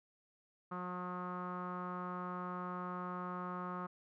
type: tone with low-pass filter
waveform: sawtooth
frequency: 180 Hz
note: F#3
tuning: 47 cents flat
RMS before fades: -42 dBFS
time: 0.71-3.87 s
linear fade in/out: 10 ms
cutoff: 1200 Hz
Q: 8.6
effects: none